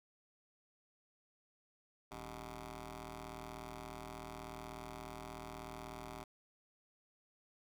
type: ring-modulated tone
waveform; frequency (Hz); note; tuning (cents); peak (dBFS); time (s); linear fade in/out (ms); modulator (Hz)
10% pulse; 116.54; A#2; 0; -35; 2.11-6.24; 5; 504
effects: none